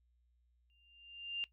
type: tone with exponential growth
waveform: sine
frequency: 2794 Hz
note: F7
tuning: in tune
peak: -33 dBFS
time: 0.7-1.44 s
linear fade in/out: 0 ms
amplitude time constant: 160 ms
effects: noise-tail reverb RT60 0.1 s tail -18 dB re dry + added 60 Hz sine -70 dBFS peak until 1.52 s